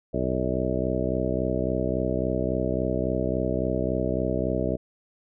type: harmonic tone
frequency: 63.6 Hz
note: C2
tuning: 48 cents flat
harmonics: 1 / 2 / 3 / 4 / 5 / 6 / 7 / 9 / 10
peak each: -32 / -32 / -32 / -32 / -32 / -32 / -32 / -32 / -32 dBFS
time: 0.13-4.77 s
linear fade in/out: 20 ms
effects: none